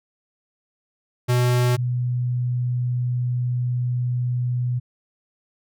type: tone pair in turn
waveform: square / sine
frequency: 123.47 / 123.47 Hz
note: B2 / B2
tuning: 0 / 0 cents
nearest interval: unison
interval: 0 cents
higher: neither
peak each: -17 / -20 dBFS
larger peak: first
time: 1.28-1.77 / 1.77-4.8 s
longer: second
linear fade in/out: 20 ms
effects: none